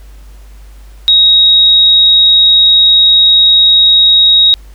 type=tone; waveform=sine; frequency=3785 Hz; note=A#7; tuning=26 cents sharp; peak=-3 dBFS; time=1.08-4.54 s; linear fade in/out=0 ms; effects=added 50 Hz sine -31 dBFS peak until 4.74 s + pink hiss -46 dBFS RMS until 4.74 s